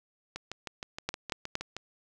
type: two click trains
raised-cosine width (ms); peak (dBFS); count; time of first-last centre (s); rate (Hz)
0.2; -13 / -20; 3 / 10; 1.09-1.554 / 0.36-1.766; 4.31 / 6.4
effects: none